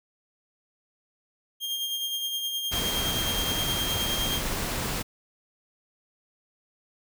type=tone with tremolo; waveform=40% pulse; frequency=3212 Hz; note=G7; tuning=41 cents sharp; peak=-26 dBFS; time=1.6-4.42 s; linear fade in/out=50 ms; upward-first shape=sine; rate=9.6 Hz; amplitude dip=40%
type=noise; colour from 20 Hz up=pink; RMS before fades=-30 dBFS; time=2.71-5.03 s; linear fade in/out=20 ms
effects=none